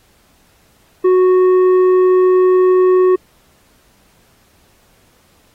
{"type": "tone with tanh clipping", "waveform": "triangle", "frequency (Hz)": 368.7, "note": "F#4", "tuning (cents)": -6, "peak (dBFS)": -9, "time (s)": [1.04, 3.16], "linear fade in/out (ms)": 10, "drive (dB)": 11, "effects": ["pink hiss -54 dBFS RMS until 5.54 s", "AAC 48 kbps"]}